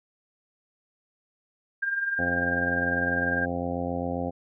sine tone with tremolo, 1600 Hz, G6, 35 cents sharp, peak -22 dBFS, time 1.82-3.46 s, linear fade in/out 10 ms, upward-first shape triangle, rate 20 Hz, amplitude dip 65%
harmonic tone, 87.5 Hz, F2, 4 cents sharp, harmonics 1 / 2 / 3 / 4 / 5 / 6 / 7 / 8 / 9, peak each -36 / -35 / -32 / -41 / -40 / -33 / -41 / -36 / -38 dBFS, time 2.18-4.31 s, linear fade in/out 20 ms
effects none

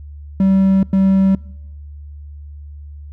triangle tone bursts at uneven times, 192.5 Hz, G3, 31 cents flat, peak -8 dBFS, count 2, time 0.4-0.83 / 0.93-1.35 s, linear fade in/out 2 ms, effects noise-tail reverb RT60 1.0 s tail -24 dB re dry + added 73 Hz sine -31 dBFS peak until 3.12 s

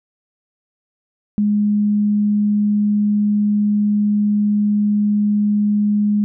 sine tone, 207.7 Hz, G#3, in tune, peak -13 dBFS, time 1.38-6.24 s, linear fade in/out 0 ms, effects none

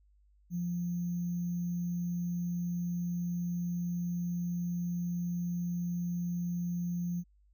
sine tone with sample-and-hold, 174.61 Hz, F3, in tune, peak -31 dBFS, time 0.5-7.24 s, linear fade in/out 50 ms, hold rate 6300 Hz, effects added 50 Hz sine -62 dBFS peak until 7.53 s

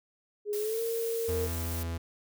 sine tone with pitch glide, 415.3 to 458.2 Hz, G#4 to A#4, 0 to -30 cents, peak -29 dBFS, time 0.45-1.49 s, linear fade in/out 50 ms, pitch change +170 cents, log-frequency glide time 0.57-0.81 s
blue noise, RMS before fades -40 dBFS, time 0.53-1.83 s, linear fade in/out 0 ms
45% pulse tone, 83.7 Hz, E2, 27 cents sharp, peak -32 dBFS, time 1.28-1.98 s, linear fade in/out 10 ms
effects none

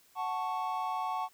triangle chord, F# minor, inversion none, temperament equal, 740 / 880 / 1108.7 Hz, F#5 / A5 / C#6, 0 / 0 / 0 cents, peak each -34 dBFS, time 0.15-1.29 s, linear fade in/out 50 ms, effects white hiss -64 dBFS RMS until 1.33 s

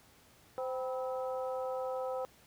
harmonic tone with a mistuned harmonic, 258.6 Hz, C4, 20 cents flat, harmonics 2 / 3 / 4 / 5, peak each -35 / -41 / -47 / -46 dBFS, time 0.58-2.25 s, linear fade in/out 0 ms, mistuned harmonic 4, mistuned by -86 cents, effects pink hiss -62 dBFS RMS until 2.46 s + high-pass 60 Hz 12 dB/octave

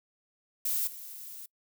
violet noise with level steps, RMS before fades -30 / -44 dBFS, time 0.65-1.46 s, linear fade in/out 5 ms, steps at 0.87 s, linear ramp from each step 5 ms, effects noise-tail reverb RT60 0.1 s tail -25 dB re dry

